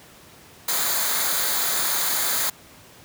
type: noise with comb filter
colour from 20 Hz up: white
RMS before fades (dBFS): -23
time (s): 0.68-2.5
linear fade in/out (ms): 5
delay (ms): 0.36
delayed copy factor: -0.6
effects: pink hiss -48 dBFS RMS until 3.04 s + high-pass 80 Hz 12 dB/octave